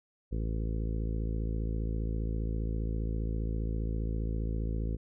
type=harmonic tone; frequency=55 Hz; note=A1; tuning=in tune; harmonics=1 / 2 / 3 / 4 / 5 / 6 / 7 / 8 / 9; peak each=-31 / -37 / -41 / -43 / -45 / -47 / -48 / -49 / -50 dBFS; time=0.31-4.97 s; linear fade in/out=20 ms; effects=none